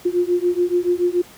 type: beating tone pair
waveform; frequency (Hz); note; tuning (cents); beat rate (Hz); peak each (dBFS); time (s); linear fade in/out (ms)
sine; 350.3 / 357.3; F4 / F4; +5 / +40; 7; -19; 0.05-1.22; 10
effects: pink hiss -44 dBFS RMS until 1.37 s + high-pass 80 Hz 12 dB/octave